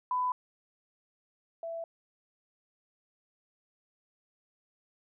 sine tone pair in turn, 1000 / 664.7 Hz, B5 / E5, +21 / +14 cents, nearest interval perfect fifth, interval 707 cents, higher first, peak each -27 / -35 dBFS, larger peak first, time 0.11-0.32 / 1.63-1.84 s, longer neither, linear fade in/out 2 ms, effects none

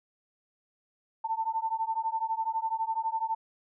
sine beating tone pair, 889 / 901 Hz, A5 / A5, +18 / +41 cents, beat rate 12 Hz, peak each -31 dBFS, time 1.24-3.35 s, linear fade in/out 10 ms, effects none

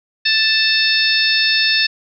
harmonic tone with a mistuned harmonic, 880 Hz, A5, in tune, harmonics 2 / 3 / 4 / 5 / 6, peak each -19 / -19 / -19 / -19 / -19 dBFS, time 0.25-1.87 s, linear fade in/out 10 ms, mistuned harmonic 4, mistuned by +60 cents, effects none

